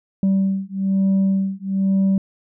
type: beating tone pair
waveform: sine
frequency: 192.9 / 194 Hz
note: G3 / G3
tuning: -28 / -18 cents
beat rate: 1.1 Hz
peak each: -17 dBFS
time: 0.23-2.18 s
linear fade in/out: 2 ms
effects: tanh soft clip ceiling -13 dBFS